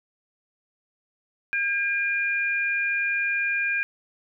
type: tone pair together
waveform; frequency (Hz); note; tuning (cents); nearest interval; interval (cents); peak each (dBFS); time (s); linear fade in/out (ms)
sine; 1613 / 2412; G6 / D7; +49 / +46; perfect fifth; 697; -25; 1.53-3.83; 0
effects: none